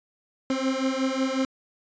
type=beating tone pair; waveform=30% pulse; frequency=261.6 / 267.1 Hz; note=C4 / C4; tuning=0 / +36 cents; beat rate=5.5 Hz; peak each=-24 dBFS; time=0.5-1.45 s; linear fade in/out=2 ms; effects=resampled to 16000 Hz